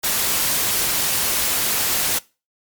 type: noise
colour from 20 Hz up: white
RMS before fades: -20 dBFS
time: 0.03-2.19 s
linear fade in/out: 10 ms
effects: noise-tail reverb RT60 0.3 s tail -22 dB re dry + MP3 96 kbps